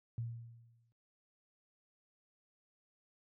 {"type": "tone with exponential decay", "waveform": "sine", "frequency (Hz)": 116.54, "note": "A#2", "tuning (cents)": 0, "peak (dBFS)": -34, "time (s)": [0.18, 0.92], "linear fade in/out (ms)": 0, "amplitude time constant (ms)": 160, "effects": ["high-pass 60 Hz 12 dB/octave"]}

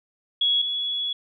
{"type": "tone pair in turn", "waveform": "sine", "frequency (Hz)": [3346, 3377], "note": ["G#7", "G#7"], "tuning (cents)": [12, 28], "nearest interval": "unison", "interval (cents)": 16, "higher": "second", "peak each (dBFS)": [-18, -24], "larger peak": "first", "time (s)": [[0.41, 0.62], [0.62, 1.13]], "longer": "second", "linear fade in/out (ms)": 5, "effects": []}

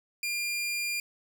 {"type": "tone", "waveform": "sawtooth", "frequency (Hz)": 2400, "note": "D7", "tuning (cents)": 37, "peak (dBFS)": -26, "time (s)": [0.23, 1], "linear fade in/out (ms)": 2, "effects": []}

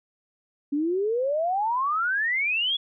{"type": "exponential sweep", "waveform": "sine", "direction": "up", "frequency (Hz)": [278.6, 3425], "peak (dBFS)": -22, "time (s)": [0.72, 2.77], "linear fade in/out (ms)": 10, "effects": []}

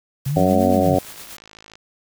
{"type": "noise with tremolo", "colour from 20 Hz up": "white", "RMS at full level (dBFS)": -36, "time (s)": [0.25, 1.37], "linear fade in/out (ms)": 5, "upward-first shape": "triangle", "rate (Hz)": 8.6, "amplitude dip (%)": 55}
{"type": "linear two-way sweep", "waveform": "sine", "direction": "up then down", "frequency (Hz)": [129.9, 246.9, 129.9], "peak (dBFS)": -19, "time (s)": [0.26, 0.95], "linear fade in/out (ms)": 5, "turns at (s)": 0.7}
{"type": "harmonic tone", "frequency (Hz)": 93, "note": "F#2", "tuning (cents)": 9, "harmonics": [1, 2, 3, 4, 5, 6, 7, 8], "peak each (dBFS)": [-25, -25, -21, -26, -25, -20, -23, -22], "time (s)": [0.36, 0.99], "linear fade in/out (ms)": 5}
{"type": "click train", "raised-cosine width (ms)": 0.2, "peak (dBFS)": -25, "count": 40, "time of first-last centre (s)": [1.03, 1.755], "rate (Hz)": 53.8}
{"effects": []}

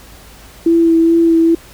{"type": "tone with vibrato", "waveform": "sine", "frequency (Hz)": 331.4, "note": "E4", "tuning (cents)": 9, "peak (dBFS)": -7, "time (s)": [0.66, 1.55], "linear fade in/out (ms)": 5, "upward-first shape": "sine", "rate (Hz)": 2.4, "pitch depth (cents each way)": 17, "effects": ["added 54 Hz sine -42 dBFS peak until 1.73 s", "pink hiss -40 dBFS RMS until 1.73 s"]}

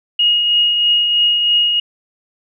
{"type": "tone with tremolo", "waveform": "sine", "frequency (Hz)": 2874, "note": "F7", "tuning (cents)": 49, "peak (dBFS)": -9, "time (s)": [0.19, 1.8], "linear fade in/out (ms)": 5, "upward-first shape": "triangle", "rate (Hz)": 3.1, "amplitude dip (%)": 40, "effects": []}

